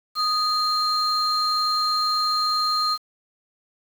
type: tone pair together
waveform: sine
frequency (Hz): 1244.5 / 4186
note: D#6 / C8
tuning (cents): 0 / 0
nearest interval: octave + major sixth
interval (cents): 2100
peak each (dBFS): -21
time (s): 0.15-2.98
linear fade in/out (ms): 50
effects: tanh soft clip ceiling -15 dBFS + 7-bit